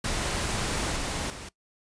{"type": "noise with level steps", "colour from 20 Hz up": "pink", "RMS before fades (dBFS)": [-29, -31, -40], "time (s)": [0.04, 1.49], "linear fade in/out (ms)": 5, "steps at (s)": [0.96, 1.3], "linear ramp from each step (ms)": 2, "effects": ["noise-tail reverb RT60 0.1 s tail -20 dB re dry", "resampled to 22050 Hz"]}